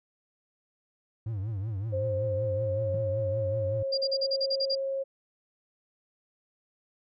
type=tone with vibrato; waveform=triangle; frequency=104 Hz; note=G#2; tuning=3 cents sharp; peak=-28 dBFS; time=1.26-3.83 s; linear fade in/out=5 ms; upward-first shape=triangle; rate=5.3 Hz; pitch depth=210 cents each way
type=tone with pitch glide; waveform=sine; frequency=528 to 541.3 Hz; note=C5 to C#5; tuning=+16 to -41 cents; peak=-28 dBFS; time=1.92-5.04 s; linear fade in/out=20 ms; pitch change=+43 cents; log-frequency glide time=2.53-2.85 s
type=tone with exponential decay; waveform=triangle; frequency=155.56 Hz; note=D#3; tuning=in tune; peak=-31 dBFS; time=2.94-3.05 s; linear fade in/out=2 ms; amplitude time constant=23 ms
type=tone bursts; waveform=sine; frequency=4791 Hz; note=D8; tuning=34 cents sharp; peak=-26 dBFS; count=9; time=3.92-4.753 s; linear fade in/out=10 ms; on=57 ms; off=40 ms
effects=none